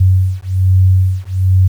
sine beating tone pair, 92.9 / 94.1 Hz, F#2 / F#2, +7 / +30 cents, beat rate 1.2 Hz, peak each -11 dBFS, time 0-1.68 s, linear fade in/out 10 ms, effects 7-bit

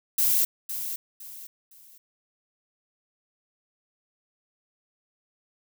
violet noise with echo, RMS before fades -22 dBFS, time 0.18-0.45 s, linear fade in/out 5 ms, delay 510 ms, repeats 3, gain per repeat -10 dB, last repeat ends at 1.98 s, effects none

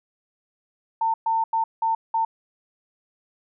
sine tone bursts at uneven times, 900 Hz, A5, 39 cents sharp, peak -19 dBFS, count 5, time 1.01-1.14 / 1.26-1.44 / 1.53-1.64 / 1.82-1.95 / 2.14-2.25 s, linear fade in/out 5 ms, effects none

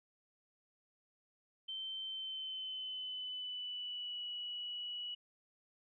sine tone with pitch glide, 3102 to 2935 Hz, G7 to F#7, -19 to -15 cents, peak -40 dBFS, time 1.68-5.15 s, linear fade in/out 10 ms, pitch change -96 cents, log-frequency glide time 2.04-4.24 s, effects none

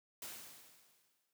white noise with exponential decay, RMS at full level -45 dBFS, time 0.22-1.33 s, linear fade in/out 2 ms, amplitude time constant 240 ms, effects high-pass 100 Hz 12 dB/octave

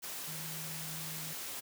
sine tone in noise, 158.1 Hz, D#3, 28 cents sharp, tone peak -45 dBFS, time 0.27-1.34 s, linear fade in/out 20 ms, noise white, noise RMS -42 dBFS, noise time 0.02-1.61 s, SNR -6 dB, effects high-pass 100 Hz 12 dB/octave

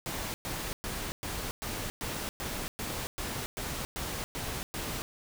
pink noise bursts, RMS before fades -36 dBFS, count 13, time 0.06-5.02 s, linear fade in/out 0 ms, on 280 ms, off 110 ms, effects none

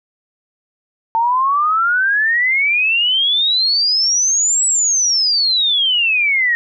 sine exponential two-way sweep, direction up then down, 894 to 7902 to 1854 Hz, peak -12 dBFS, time 1.15-6.55 s, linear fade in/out 0 ms, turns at 4.66 s, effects none

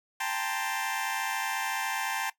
20% pulse tone cluster, 789 / 879 / 933 / 1042 Hz, G5 / A5 / A#5 / C6, +11 / -2 / +1 / -7 cents, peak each -29 / -29 / -34 / -32 dBFS, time 0.2-2.3 s, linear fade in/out 5 ms, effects noise-tail reverb RT60 0.1 s tail -17 dB re dry

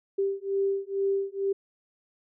sine beating tone pair, 392 / 394.2 Hz, G4 / G4, 0 / +10 cents, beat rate 2.2 Hz, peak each -28 dBFS, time 0.18-1.53 s, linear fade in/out 10 ms, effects none

